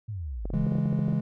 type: exponential sweep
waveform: sine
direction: down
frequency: 115.2 to 30.87 Hz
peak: -31 dBFS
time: 0.08-0.67 s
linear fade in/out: 10 ms
type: clicks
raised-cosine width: 2 ms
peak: -22 dBFS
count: 12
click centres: 0.455 / 0.503 / 0.538 / 0.667 / 0.722 / 0.754 / 0.785 / 0.858 / 0.928 / 0.991 / 1.083 / 1.127 s
type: chord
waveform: triangle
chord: C# minor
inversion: none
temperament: equal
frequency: 138.59 / 164.81 / 207.7 Hz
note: C#3 / E3 / G#3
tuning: 0 / 0 / 0 cents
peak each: -26 dBFS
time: 0.53-1.21 s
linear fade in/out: 10 ms
effects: none